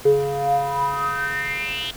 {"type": "tone with band-pass filter sweep", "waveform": "square", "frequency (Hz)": 140, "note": "C#3", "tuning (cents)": 18, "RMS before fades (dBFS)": -22, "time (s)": [0.05, 1.91], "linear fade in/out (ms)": 5, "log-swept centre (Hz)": [410, 3300], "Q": 8.8, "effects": ["pink hiss -39 dBFS RMS until 1.96 s"]}